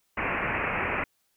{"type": "low-pass noise", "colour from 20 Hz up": "white", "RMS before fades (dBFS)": -29, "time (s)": [0.17, 1.04], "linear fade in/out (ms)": 5, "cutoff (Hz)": 2600, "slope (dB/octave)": 96, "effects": ["white hiss -72 dBFS RMS until 1.36 s"]}